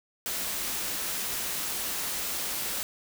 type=band-stop noise; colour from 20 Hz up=white; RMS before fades=-32 dBFS; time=0.26-2.83 s; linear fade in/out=0 ms; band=100 to 140 Hz; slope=96 dB/octave; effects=none